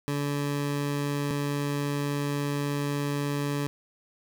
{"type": "tone pair in turn", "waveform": "20% pulse", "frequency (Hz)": [143.6, 143.6], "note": ["D3", "D3"], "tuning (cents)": [-39, -39], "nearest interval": "unison", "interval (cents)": 0, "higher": "neither", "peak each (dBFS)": -22, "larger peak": "neither", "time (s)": [[0.08, 1.31], [1.31, 3.67]], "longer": "second", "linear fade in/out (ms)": 0, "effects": []}